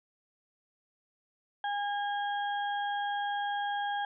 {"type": "harmonic tone", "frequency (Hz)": 815, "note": "G#5", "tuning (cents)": -33, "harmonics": [1, 2, 4], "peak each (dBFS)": [-31, -37, -43], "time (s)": [1.64, 4.05], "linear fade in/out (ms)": 2, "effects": []}